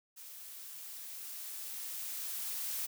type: noise with level ramp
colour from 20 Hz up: blue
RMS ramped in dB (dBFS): -50 to -37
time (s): 0.16-2.87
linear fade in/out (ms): 20
effects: none